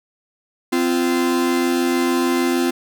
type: tone pair together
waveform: 45% pulse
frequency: 258.6 / 345.2 Hz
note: C4 / F4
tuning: -20 / -20 cents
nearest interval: perfect fourth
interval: 500 cents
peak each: -19 dBFS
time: 0.72-2.71 s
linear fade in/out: 10 ms
effects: none